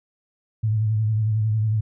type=tone with vibrato; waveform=sine; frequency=108.6 Hz; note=A2; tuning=22 cents flat; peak=-18 dBFS; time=0.63-1.81 s; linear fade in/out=10 ms; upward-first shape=sine; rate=11 Hz; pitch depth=47 cents each way; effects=none